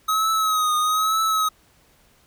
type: tone with vibrato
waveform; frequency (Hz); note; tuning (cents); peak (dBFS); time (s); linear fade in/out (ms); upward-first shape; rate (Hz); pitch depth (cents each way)
square; 1270; D#6; +35; -19; 0.08-1.49; 10; triangle; 1.1; 59
effects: pink hiss -58 dBFS RMS until 2.26 s